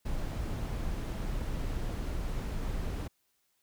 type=noise; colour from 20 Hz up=brown; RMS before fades=-34 dBFS; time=0.05-3.08 s; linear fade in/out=10 ms; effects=white hiss -75 dBFS RMS until 3.62 s